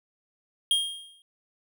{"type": "tone with exponential decay", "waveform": "square", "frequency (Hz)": 3232, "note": "G#7", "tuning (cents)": -48, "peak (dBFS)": -19, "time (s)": [0.71, 1.22], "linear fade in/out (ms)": 1, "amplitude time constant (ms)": 110, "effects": []}